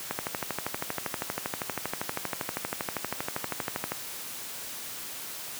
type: click train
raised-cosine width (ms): 0.5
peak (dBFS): -14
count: 49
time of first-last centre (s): 0.11-3.92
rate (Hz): 12.6
effects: white hiss -39 dBFS RMS until 5.59 s + high-pass 100 Hz 12 dB/octave